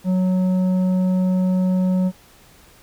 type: tone with tanh clipping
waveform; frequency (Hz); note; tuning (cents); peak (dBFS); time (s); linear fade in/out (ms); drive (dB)
sine; 184.6; F#3; -4; -17; 0.04-2.12; 50; 8
effects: pink hiss -50 dBFS RMS until 2.82 s